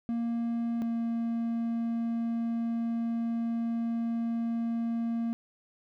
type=tone pair in turn; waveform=triangle; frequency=233.1 / 231.2 Hz; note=A#3 / A#3; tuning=0 / -14 cents; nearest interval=unison; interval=14 cents; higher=first; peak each=-26 dBFS; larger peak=neither; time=0.09-0.82 / 0.82-5.33 s; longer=second; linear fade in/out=0 ms; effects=none